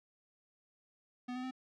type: tone with pitch steps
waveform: square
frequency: 248.1 / 253.2 / 258.3 Hz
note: B3 / B3 / C4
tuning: +8 / +43 / -22 cents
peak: -39 dBFS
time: 1.28-1.511 s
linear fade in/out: 10 ms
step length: 77 ms
effects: low-pass 4000 Hz 12 dB/octave